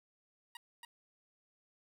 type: tone with echo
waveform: 15% pulse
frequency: 950 Hz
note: A#5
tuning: 33 cents sharp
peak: -40 dBFS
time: 0.55-0.57 s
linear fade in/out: 2 ms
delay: 280 ms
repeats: 1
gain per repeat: -2 dB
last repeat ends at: 0.85 s
effects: none